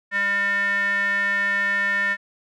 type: tone with band-pass filter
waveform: square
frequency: 200.4 Hz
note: G3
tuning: 38 cents sharp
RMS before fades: -22 dBFS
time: 0.11-2.17 s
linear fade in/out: 50 ms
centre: 1800 Hz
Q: 8.8
effects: none